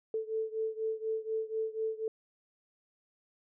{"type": "beating tone pair", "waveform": "sine", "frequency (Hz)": [440, 444.1], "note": ["A4", "A4"], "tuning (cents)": [0, 16], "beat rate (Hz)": 4.1, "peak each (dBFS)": [-34, -36], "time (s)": [0.14, 2.08], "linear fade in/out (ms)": 2, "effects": []}